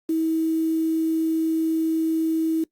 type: tone with quantisation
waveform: sine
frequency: 322 Hz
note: E4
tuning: 41 cents flat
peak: -19 dBFS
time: 0.09-2.64 s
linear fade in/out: 5 ms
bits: 7
effects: noise-tail reverb RT60 0.1 s tail -20 dB re dry + Opus 48 kbps